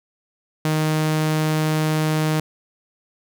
sawtooth tone, 155.56 Hz, D#3, in tune, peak -14 dBFS, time 0.65-2.4 s, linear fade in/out 2 ms, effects none

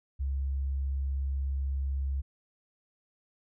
sine tone, 68.1 Hz, C#2, 30 cents flat, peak -28 dBFS, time 0.19-2.22 s, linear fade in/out 20 ms, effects none

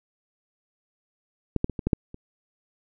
clicks, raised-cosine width 3 ms, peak -10 / -8 / -19 / -17 / -10 / -6 / -26 dBFS, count 7, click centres 1.563 / 1.644 / 1.697 / 1.792 / 1.87 / 1.932 / 2.144 s, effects none

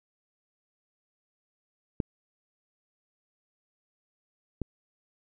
clicks, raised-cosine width 3 ms, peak -14 / -18 dBFS, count 2, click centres 2.002 / 4.617 s, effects none

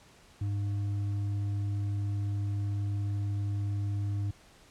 sine tone with hard clipping, 101.1 Hz, G#2, 46 cents flat, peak -30 dBFS, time 0.41-4.31 s, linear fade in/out 5 ms, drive 4 dB, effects pink hiss -58 dBFS RMS until 4.7 s + low-pass 9000 Hz 12 dB/octave

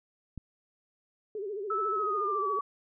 click, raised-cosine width 5 ms, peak -27 dBFS, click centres 0.377 s
sine tone with vibrato, 407.4 Hz, G#4, 33 cents flat, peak -33 dBFS, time 1.35-2.59 s, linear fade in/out 2 ms, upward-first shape sine, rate 14 Hz, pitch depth 120 cents each way
sine tone with pitch glide, 1308 to 1138.7 Hz, E6 to C#6, -14 to +46 cents, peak -28 dBFS, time 1.7-2.61 s, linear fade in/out 5 ms, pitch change -240 cents, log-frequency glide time 1.91-2.5 s
effects none

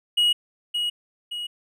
triangle tone with echo, 2900 Hz, F#7, 35 cents flat, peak -15 dBFS, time 0.17-0.33 s, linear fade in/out 10 ms, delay 570 ms, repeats 2, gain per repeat -6 dB, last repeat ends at 1.47 s, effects none

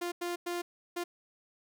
sawtooth tone bursts at uneven times, 349.2 Hz, F4, in tune, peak -29 dBFS, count 4, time 0.01-0.12 / 0.21-0.36 / 0.46-0.62 / 0.96-1.04 s, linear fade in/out 10 ms, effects none

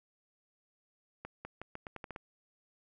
accelerating click train, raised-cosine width 0.5 ms, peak -27 dBFS, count 9, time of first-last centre 1.25-2.161 s, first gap 200 ms, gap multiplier 0.83, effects none

